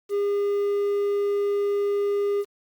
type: tone with quantisation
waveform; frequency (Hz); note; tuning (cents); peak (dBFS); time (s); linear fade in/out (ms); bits
triangle; 405.6; G#4; -41; -19; 0.09-2.45; 50; 8
effects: Opus 48 kbps